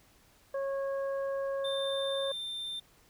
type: harmonic tone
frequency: 548 Hz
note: C#5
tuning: 20 cents flat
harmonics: 1 / 2 / 3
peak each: -31 / -43 / -47 dBFS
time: 0.54-2.32 s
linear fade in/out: 5 ms
type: tone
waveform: triangle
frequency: 3584 Hz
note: A7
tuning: 31 cents sharp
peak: -34 dBFS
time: 1.64-2.8 s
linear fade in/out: 10 ms
effects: pink hiss -63 dBFS RMS until 3.09 s